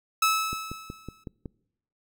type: tone with exponential decay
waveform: sawtooth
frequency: 1300 Hz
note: E6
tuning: 24 cents flat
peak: -15 dBFS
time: 0.22-1.24 s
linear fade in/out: 5 ms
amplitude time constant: 220 ms
type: click train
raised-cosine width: 3 ms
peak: -23 dBFS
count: 6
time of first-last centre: 0.53-1.458 s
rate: 5.39 Hz
effects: noise-tail reverb RT60 0.8 s tail -25 dB re dry